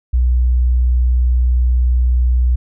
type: tone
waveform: sine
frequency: 61.6 Hz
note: B1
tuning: 4 cents flat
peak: -10 dBFS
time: 0.13-2.56 s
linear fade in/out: 10 ms
effects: none